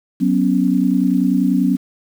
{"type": "chord", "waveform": "sine", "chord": "F# suspended fourth", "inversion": "none", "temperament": "equal with one note detuned", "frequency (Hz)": [186.93, 246.9, 277.2], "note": ["F#3", "B3", "C#4"], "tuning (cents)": [18, 0, 0], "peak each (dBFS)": -17, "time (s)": [0.2, 1.77], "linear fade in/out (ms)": 20, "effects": ["7-bit"]}